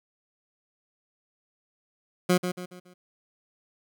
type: tone with echo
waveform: 20% pulse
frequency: 180 Hz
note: F#3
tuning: 47 cents flat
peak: -14 dBFS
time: 2.29-2.38 s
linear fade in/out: 10 ms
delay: 140 ms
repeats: 4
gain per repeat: -8 dB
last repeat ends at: 2.94 s
effects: none